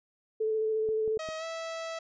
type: tone with vibrato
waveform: sine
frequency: 437.2 Hz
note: A4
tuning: 11 cents flat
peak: -26 dBFS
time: 0.4-1.18 s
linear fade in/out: 10 ms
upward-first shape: square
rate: 14 Hz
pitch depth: 12 cents each way
type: clicks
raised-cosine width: 2 ms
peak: -31 dBFS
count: 4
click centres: 0.889 / 1.078 / 1.171 / 1.288 s
type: tone with pitch glide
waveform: sawtooth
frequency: 634 to 655.2 Hz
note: D#5 to E5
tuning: +32 to -11 cents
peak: -31 dBFS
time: 1.19-1.99 s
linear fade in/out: 5 ms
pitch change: +57 cents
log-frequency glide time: 1.38-1.44 s
effects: resampled to 16000 Hz